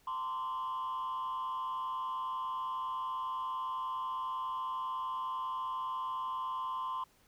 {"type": "tone with frequency modulation", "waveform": "sine", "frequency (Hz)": 1037, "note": "C6", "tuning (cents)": -16, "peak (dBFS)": -32, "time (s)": [0.07, 7.04], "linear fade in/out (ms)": 5, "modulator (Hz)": 130, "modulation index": 0.64, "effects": ["tanh soft clip ceiling -33 dBFS", "pink hiss -67 dBFS RMS until 7.27 s"]}